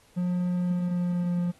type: tone with pitch glide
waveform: triangle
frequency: 178.6 to 175.43 Hz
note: F3 to F3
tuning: +39 to +8 cents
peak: -22 dBFS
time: 0.16-1.52 s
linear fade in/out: 20 ms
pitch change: -31 cents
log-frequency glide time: 0.51-1.41 s
effects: pink hiss -60 dBFS RMS until 1.59 s + AAC 32 kbps